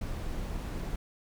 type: noise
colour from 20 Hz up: brown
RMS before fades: -35 dBFS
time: 0.01-0.96 s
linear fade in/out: 5 ms
effects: none